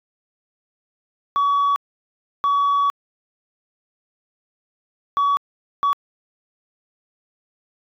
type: tone bursts at uneven times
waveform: sine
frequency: 1132 Hz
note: C#6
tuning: 36 cents sharp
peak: -13 dBFS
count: 4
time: 1.36-1.76 / 2.44-2.9 / 5.17-5.37 / 5.83-5.93 s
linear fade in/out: 0 ms
effects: tanh soft clip ceiling -14 dBFS